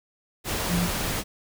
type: tone in noise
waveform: sine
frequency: 174.61 Hz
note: F3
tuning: in tune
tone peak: -22 dBFS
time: 0.68-0.89 s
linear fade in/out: 50 ms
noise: pink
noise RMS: -28 dBFS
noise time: 0.44-1.24 s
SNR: +3 dB
effects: none